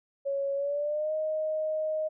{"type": "tone with pitch glide", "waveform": "sine", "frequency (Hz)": [555, 623], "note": ["C#5", "D#5"], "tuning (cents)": [2, 2], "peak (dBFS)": -27, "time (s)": [0.25, 2.09], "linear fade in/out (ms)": 20, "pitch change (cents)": 200, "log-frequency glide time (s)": [0.55, 1.13], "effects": []}